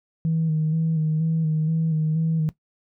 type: tone with vibrato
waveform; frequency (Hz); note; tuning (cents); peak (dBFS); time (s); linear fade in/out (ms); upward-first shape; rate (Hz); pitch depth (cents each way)
sine; 158.9; D#3; +37; -18; 0.25-2.49; 0; square; 2.1; 32
effects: noise-tail reverb RT60 0.1 s tail -17 dB re dry + tanh soft clip ceiling -15 dBFS